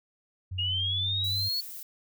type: tone with pitch glide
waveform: sine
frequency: 92.5 to 97.83 Hz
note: F#2 to G2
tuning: 0 to -3 cents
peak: -32 dBFS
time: 0.51-1.49 s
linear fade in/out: 10 ms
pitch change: +97 cents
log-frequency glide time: 0.85-1.13 s
type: linear sweep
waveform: sine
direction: up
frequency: 2825 to 4433 Hz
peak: -27 dBFS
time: 0.58-1.61 s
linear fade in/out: 10 ms
type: noise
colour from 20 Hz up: violet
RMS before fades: -41 dBFS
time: 1.24-1.83 s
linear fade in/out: 2 ms
effects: none